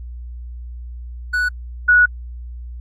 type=tone pair in turn; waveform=triangle / sine; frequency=1477 / 1465.1 Hz; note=F#6 / F#6; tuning=-3 / -17 cents; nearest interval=unison; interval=14 cents; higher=first; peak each=-14 / -8 dBFS; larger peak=second; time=1.33-1.49 / 1.88-2.06 s; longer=second; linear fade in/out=10 ms; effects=added 60 Hz sine -29 dBFS peak until 2.8 s + AAC 48 kbps